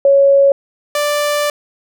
sine / sawtooth tone pair in turn, 555 / 588 Hz, C#5 / D5, +2 / +2 cents, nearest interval minor second, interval 100 cents, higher second, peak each -6 / -10 dBFS, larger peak first, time 0.05-0.52 / 0.95-1.5 s, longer second, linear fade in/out 2 ms, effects none

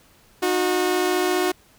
sawtooth tone pair together, 309.2 / 364 Hz, D#4 / F#4, -11 / -28 cents, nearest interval minor third, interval 283 cents, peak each -22 / -16 dBFS, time 0.42-1.52 s, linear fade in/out 10 ms, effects pink hiss -55 dBFS RMS until 1.78 s

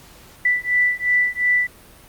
sine beating tone pair, 1975.5 / 1978.3 Hz, B6 / B6, 0 / +2 cents, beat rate 2.8 Hz, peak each -19 dBFS, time 0.45-1.67 s, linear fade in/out 5 ms, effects pink hiss -46 dBFS RMS until 2.08 s + Opus 48 kbps

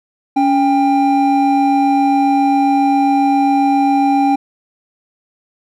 triangle tone pair together, 280.8 / 795 Hz, C#4 / G5, +22 / +24 cents, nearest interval octave + tritone, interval 1802 cents, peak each -11 dBFS, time 0.36-4.36 s, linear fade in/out 10 ms, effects none

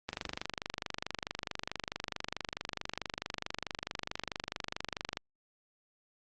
click train, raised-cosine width 0.2 ms, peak -17 dBFS, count 126, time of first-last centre 0.09-5.171 s, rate 24.6 Hz, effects low-pass 6000 Hz 12 dB/octave + Opus 32 kbps

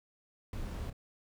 brown noise with echo, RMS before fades -39 dBFS, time 0.53-0.9 s, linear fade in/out 2 ms, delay 29 ms, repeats 1, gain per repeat -10 dB, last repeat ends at 0.929 s, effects none

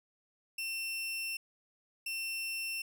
sawtooth tone bursts at uneven times, 2700 Hz, E7, 41 cents sharp, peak -32 dBFS, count 2, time 0.58-1.37 / 2.06-2.82 s, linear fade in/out 5 ms, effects none

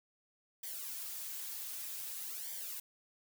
blue noise with flanger, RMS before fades -43 dBFS, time 0.63-2.8 s, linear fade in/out 5 ms, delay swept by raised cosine 0.74 to 5.44 ms, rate 0.53 Hz, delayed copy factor -0.85, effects none

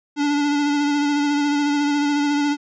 square tone with vibrato, 290 Hz, D4, 22 cents flat, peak -18 dBFS, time 0.16-2.57 s, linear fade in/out 50 ms, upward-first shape sine, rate 14 Hz, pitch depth 25 cents each way, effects resampled to 16000 Hz

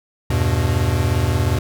square chord, E minor, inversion none, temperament equal with one note detuned, 80.94 / 98 / 123.47 Hz, E2 / G2 / B2, -31 / 0 / 0 cents, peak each -21 dBFS, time 0.3-1.59 s, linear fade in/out 5 ms, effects none

